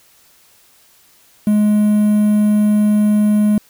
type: tone with quantisation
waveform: triangle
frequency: 210 Hz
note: G#3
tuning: 19 cents sharp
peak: -8 dBFS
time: 1.47-3.58 s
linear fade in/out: 2 ms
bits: 6
effects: white hiss -51 dBFS RMS until 3.69 s